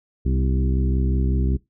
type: harmonic tone with a mistuned harmonic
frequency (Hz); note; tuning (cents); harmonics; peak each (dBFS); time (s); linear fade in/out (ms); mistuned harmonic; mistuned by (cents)
65.4; C2; 0; 1 / 2 / 3 / 4 / 5 / 6; -19 / -25 / -29 / -31 / -33 / -35; 0.25-1.57; 10; 4; -27
effects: noise-tail reverb RT60 0.2 s tail -22 dB re dry